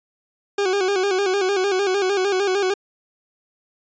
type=tone with vibrato; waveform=40% pulse; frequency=387.2 Hz; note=G4; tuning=21 cents flat; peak=-17 dBFS; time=0.58-2.74 s; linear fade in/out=5 ms; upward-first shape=square; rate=6.6 Hz; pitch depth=72 cents each way; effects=resampled to 16000 Hz